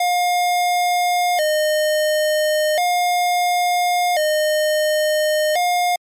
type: tone with vibrato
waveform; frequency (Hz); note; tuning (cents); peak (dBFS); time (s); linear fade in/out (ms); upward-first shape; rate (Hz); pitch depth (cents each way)
square; 660; E5; +2; -16; 0-5.96; 5; square; 0.36; 130
effects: MP3 64 kbps